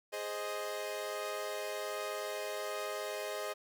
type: chord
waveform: sawtooth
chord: Ab major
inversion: none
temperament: equal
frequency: 415.3 / 523.3 / 622.3 Hz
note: Ab4 / C5 / Eb5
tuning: 0 / 0 / 0 cents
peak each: -38 / -39 / -36 dBFS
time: 0.12-3.54 s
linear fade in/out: 20 ms
effects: none